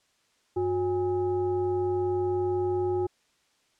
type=tone with frequency modulation; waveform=sine; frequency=362.9 Hz; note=F#4; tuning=34 cents flat; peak=-24 dBFS; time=0.56-3.07 s; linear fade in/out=10 ms; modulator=458 Hz; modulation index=0.6; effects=white hiss -68 dBFS RMS until 3.79 s + low-pass 7000 Hz 12 dB/octave

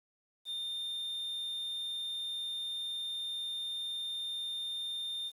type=tone; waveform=triangle; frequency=3621 Hz; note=A7; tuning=49 cents sharp; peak=-34 dBFS; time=0.45-5.32 s; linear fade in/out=50 ms; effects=resampled to 32000 Hz + 10-bit

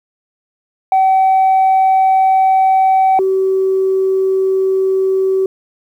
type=tone pair in turn; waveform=sine; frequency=763 / 381.5 Hz; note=G5 / G4; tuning=-47 / -47 cents; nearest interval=octave; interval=1200 cents; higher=first; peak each=-6 / -10 dBFS; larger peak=first; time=0.92-3.19 / 3.19-5.46 s; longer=neither; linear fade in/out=2 ms; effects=tanh soft clip ceiling -6 dBFS + 8-bit

